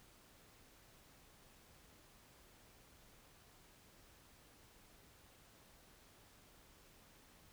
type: silence
effects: pink hiss -65 dBFS RMS until 7.52 s